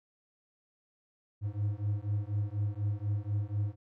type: beating tone pair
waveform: triangle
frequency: 101.2 / 105.3 Hz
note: G#2 / G#2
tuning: -44 / +24 cents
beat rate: 4.1 Hz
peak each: -31 dBFS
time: 1.41-3.76 s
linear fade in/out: 50 ms
effects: none